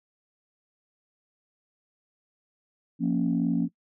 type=chord; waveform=sine; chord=Bb minor; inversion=second; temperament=equal; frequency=174.61 / 233.1 / 277.2 Hz; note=F3 / Bb3 / Db4; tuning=0 / 0 / 0 cents; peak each=-26 dBFS; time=2.99-3.69 s; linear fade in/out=50 ms; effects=noise-tail reverb RT60 0.1 s tail -22 dB re dry + tanh soft clip ceiling -15 dBFS